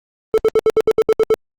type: tone bursts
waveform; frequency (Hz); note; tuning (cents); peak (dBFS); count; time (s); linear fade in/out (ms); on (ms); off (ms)
triangle; 440; A4; 0; -7; 10; 0.34-1.341; 0; 38; 69
effects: Opus 32 kbps